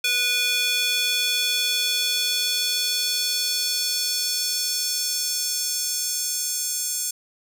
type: tone with high-pass filter sweep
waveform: square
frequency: 490.3 Hz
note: B4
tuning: 13 cents flat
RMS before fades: -24 dBFS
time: 0.04-7.11 s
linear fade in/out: 5 ms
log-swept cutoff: 2700 to 7000 Hz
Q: 2.1
effects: none